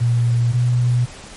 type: tone pair in turn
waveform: sine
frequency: 118.9 / 122.17 Hz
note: A#2 / B2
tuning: +35 / -18 cents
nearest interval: unison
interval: 47 cents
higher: second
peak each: -13 dBFS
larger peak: neither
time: 0-0.53 / 0.53-1.06 s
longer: neither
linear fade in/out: 20 ms
effects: pink hiss -38 dBFS RMS until 1.36 s + MP3 48 kbps

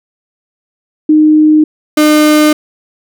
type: tone pair in turn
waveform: sine / 35% pulse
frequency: 307.3 / 303.2 Hz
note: D#4 / D#4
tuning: -21 / -45 cents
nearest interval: unison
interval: 24 cents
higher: first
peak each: -3 dBFS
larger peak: neither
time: 1.09-1.64 / 1.97-2.53 s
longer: second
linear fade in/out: 5 ms
effects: none

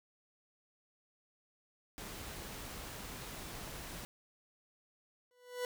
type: noise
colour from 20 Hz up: pink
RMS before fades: -46 dBFS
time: 1.98-4.05 s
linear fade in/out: 0 ms
type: tone with exponential growth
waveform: 40% pulse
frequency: 493.9 Hz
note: B4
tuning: in tune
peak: -32 dBFS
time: 5.31-5.65 s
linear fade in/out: 1 ms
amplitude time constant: 73 ms
effects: none

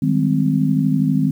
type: chord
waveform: sine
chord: Ab major seventh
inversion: second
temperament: just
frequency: 155.74 / 194.67 / 207.7 / 259.6 Hz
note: Eb3 / G3 / Ab3 / C4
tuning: +2 / -12 / 0 / -13 cents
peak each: -18 / -22 / -22 / -18 dBFS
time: 0.02-1.31 s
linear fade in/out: 5 ms
effects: 8-bit

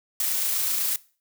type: noise with amplitude modulation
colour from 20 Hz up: blue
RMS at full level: -24 dBFS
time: 0.2-0.96 s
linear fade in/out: 2 ms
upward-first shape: sine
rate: 28 Hz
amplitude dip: 25%
effects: noise-tail reverb RT60 0.4 s tail -21 dB re dry

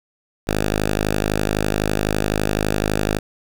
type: tone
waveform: 5% pulse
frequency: 51.91 Hz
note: G#1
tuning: in tune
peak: -7 dBFS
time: 0.47-3.19 s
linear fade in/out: 10 ms
effects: none

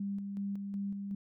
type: tone with tremolo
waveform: sine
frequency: 199.3 Hz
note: G3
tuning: 29 cents sharp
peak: -33 dBFS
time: 0-1.15 s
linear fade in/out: 5 ms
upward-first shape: square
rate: 2.7 Hz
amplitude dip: 35%
effects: none

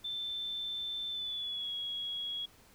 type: tone with pitch glide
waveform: sine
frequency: 3543 to 3325 Hz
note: A7 to G#7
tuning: +11 to +1 cents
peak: -35 dBFS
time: 0.04-2.46 s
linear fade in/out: 10 ms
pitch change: -110 cents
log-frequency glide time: 1.1-1.73 s
effects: pink hiss -61 dBFS RMS until 2.74 s

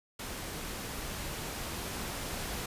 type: noise with level ramp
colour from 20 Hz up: pink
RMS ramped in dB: -40 to -37 dBFS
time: 0.19-2.66 s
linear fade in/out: 5 ms
effects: resampled to 32000 Hz

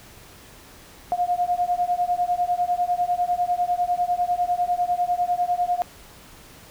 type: beating tone pair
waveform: sine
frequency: 706 / 716 Hz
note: F5 / F5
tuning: +19 / +43 cents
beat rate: 10 Hz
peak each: -23 dBFS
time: 1.12-5.82 s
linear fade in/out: 0 ms
effects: pink hiss -47 dBFS RMS until 6.7 s

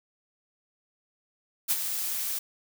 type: noise with ADSR envelope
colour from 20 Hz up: blue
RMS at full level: -23 dBFS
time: 1.68-2.39 s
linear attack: 29 ms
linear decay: 42 ms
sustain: -8 dB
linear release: 8 ms
effects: none

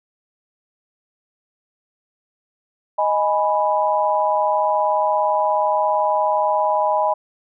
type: chord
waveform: sine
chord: G# minor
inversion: second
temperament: equal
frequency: 622.3 / 830.6 / 987.8 Hz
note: D#5 / G#5 / B5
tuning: 0 / 0 / 0 cents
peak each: -20 dBFS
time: 2.98-7.14 s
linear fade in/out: 10 ms
effects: none

